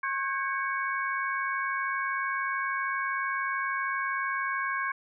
sine tone cluster, 1085 / 1532 / 1632 / 2232 Hz, C#6 / G6 / G#6 / C#7, -37 / -40 / -31 / +11 cents, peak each -31 / -37 / -32 / -36 dBFS, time 0.03-4.92 s, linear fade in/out 5 ms, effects none

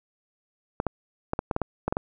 clicks, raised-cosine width 1 ms, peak -11 dBFS, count 10, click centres 0.801 / 0.867 / 1.334 / 1.391 / 1.512 / 1.564 / 1.617 / 1.88 / 1.925 / 1.969 s, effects none

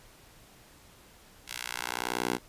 10% pulse tone with high-pass filter sweep, 60.7 Hz, B1, 29 cents flat, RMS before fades -34 dBFS, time 1.46-2.39 s, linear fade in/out 50 ms, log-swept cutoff 2800 to 280 Hz, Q 0.81, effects pink hiss -56 dBFS RMS until 2.48 s + resampled to 32000 Hz

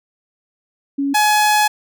sine / sawtooth tone pair in turn, 278.9 / 844.5 Hz, C#4 / G#5, +11 / +29 cents, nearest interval octave + perfect fifth, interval 1918 cents, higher second, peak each -16 / -8 dBFS, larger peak second, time 0.98-1.14 / 1.14-1.68 s, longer second, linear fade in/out 10 ms, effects none

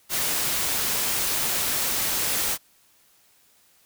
white noise, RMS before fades -25 dBFS, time 0.09-2.58 s, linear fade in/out 50 ms, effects white hiss -60 dBFS RMS until 3.85 s

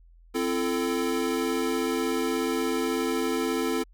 square chord, A minor, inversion first, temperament equal with one note detuned, 261.6 / 338.1 / 440 Hz, C4 / E4 / A4, 0 / +44 / 0 cents, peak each -30 dBFS, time 0.34-3.84 s, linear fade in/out 20 ms, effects added 42 Hz sine -51 dBFS peak until 3.93 s

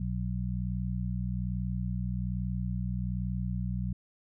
harmonic tone, 61.2 Hz, B1, 15 cents flat, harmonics 1 / 2 / 3, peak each -34 / -34 / -34 dBFS, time 0-3.93 s, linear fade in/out 5 ms, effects none

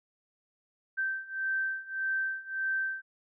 sine beating tone pair, 1556 / 1557.7 Hz, G6 / G6, -13 / -11 cents, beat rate 1.7 Hz, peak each -34 / -32 dBFS, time 0.97-3.02 s, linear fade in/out 20 ms, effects none

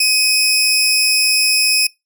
25% pulse tone pair together, 2521 / 5342 Hz, D#7 / E8, +22 / +22 cents, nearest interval octave + minor second, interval 1300 cents, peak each -10 dBFS, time 0-1.87 s, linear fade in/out 5 ms, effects noise-tail reverb RT60 0.2 s tail -24 dB re dry

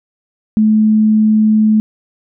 sine tone, 215.9 Hz, A3, 33 cents flat, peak -7 dBFS, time 0.57-1.8 s, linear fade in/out 0 ms, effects none

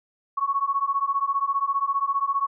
sine beating tone pair, 1101 / 1116 Hz, C#6 / C#6, -12 / +11 cents, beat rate 15 Hz, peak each -25 / -24 dBFS, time 0.37-2.47 s, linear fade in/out 10 ms, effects none

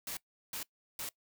white noise bursts, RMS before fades -40 dBFS, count 3, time 0.07-1.09 s, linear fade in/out 2 ms, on 100 ms, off 360 ms, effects noise-tail reverb RT60 0.1 s tail -21 dB re dry

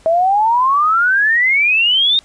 sine exponential sweep, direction up, 639 to 3729 Hz, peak -10 dBFS, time 0.06-2.19 s, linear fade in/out 0 ms, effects pink hiss -48 dBFS RMS until 2.24 s + resampled to 22050 Hz

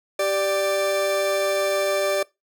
40% pulse tone pair together, 390.5 / 589 Hz, G4 / D5, -7 / +5 cents, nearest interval perfect fifth, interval 712 cents, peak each -26 / -20 dBFS, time 0.19-2.23 s, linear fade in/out 5 ms, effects noise-tail reverb RT60 0.2 s tail -22 dB re dry

